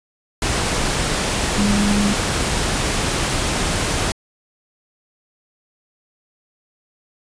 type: tone in noise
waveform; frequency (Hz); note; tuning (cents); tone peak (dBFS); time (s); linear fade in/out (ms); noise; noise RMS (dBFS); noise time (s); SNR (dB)
sine; 204.2; G#3; -29; -16; 1.58-2.13; 2; pink; -20; 0.42-4.12; +1
effects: resampled to 22050 Hz